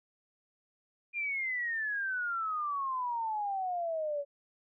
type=exponential sweep; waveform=sine; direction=down; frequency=2427 to 561 Hz; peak=-31 dBFS; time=1.13-4.25 s; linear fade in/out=50 ms; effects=none